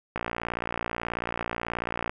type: click train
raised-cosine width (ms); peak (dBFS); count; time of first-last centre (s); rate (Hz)
0.5; -14; 114; 0.16-2.095; 58.4
effects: none